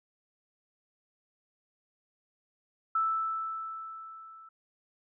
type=tone with level ramp; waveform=sine; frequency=1318.5 Hz; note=E6; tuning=in tune; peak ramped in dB=-24 to -49 dBFS; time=2.95-4.49 s; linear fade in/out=5 ms; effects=none